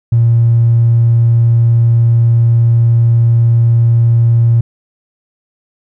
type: tone with tanh clipping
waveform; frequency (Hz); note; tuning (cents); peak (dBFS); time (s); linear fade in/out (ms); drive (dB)
triangle; 116.54; A#2; 0; -5; 0.12-4.61; 5; 1
effects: none